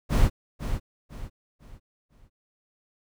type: noise with echo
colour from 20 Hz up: brown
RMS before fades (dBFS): -19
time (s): 0.09-0.3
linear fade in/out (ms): 50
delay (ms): 500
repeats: 4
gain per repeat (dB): -9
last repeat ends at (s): 2.3
effects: none